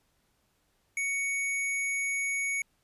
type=tone; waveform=square; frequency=2230 Hz; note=C#7; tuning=10 cents sharp; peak=-29 dBFS; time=0.97-2.62 s; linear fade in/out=2 ms; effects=pink hiss -72 dBFS RMS until 2.83 s + resampled to 32000 Hz